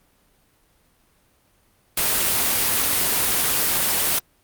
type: noise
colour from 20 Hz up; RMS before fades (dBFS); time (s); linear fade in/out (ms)
white; -20; 1.97-4.19; 5
effects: pink hiss -61 dBFS RMS until 4.43 s + Opus 32 kbps